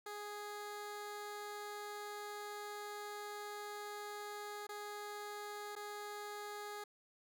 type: tone with dropouts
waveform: 15% pulse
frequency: 414.7 Hz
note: G#4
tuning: 3 cents flat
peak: -38 dBFS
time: 0.06-6.84 s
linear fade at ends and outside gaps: 5 ms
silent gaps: 4.669-4.69 / 5.754-5.762 s
effects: none